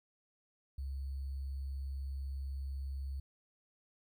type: tone with sample-and-hold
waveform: sine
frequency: 68 Hz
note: C#2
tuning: 33 cents flat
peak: -37 dBFS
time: 0.78-3.2 s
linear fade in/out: 5 ms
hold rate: 4410 Hz
effects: none